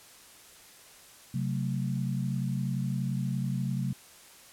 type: chord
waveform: sine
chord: F# diminished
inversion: second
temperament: just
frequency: 133.2 / 185 / 222 Hz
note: C3 / F#3 / A3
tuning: +31 / 0 / +16 cents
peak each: -30 / -33 / -36 dBFS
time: 1.34-3.93 s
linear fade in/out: 5 ms
effects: white hiss -53 dBFS RMS until 4.52 s + low-pass 12000 Hz 12 dB/octave